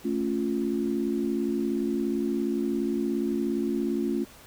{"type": "chord", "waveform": "sine", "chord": "A augmented", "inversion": "none", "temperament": "equal", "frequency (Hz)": [220, 277.2, 349.2], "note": ["A3", "C#4", "E#4"], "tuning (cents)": [0, 0, 0], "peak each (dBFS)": -29, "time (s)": [0.04, 4.25], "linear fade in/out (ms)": 20, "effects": ["pink hiss -50 dBFS RMS until 4.46 s"]}